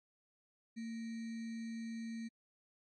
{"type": "tone with sample-and-hold", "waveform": "sine", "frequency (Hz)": 227.2, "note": "A#3", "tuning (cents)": -44, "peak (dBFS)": -40, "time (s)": [0.76, 2.29], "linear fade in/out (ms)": 20, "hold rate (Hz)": 2100, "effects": ["MP3 32 kbps"]}